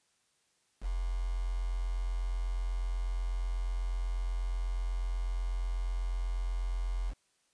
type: tone with quantisation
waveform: sine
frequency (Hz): 44.09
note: F1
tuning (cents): +17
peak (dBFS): -30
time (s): 0.81-7.14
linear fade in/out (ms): 50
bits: 8
effects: white hiss -73 dBFS RMS until 7.53 s + resampled to 22050 Hz